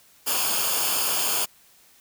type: noise with comb filter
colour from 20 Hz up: white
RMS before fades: -24 dBFS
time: 0.26-1.46 s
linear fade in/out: 20 ms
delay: 0.51 ms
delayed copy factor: -0.7
effects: white hiss -56 dBFS RMS until 2 s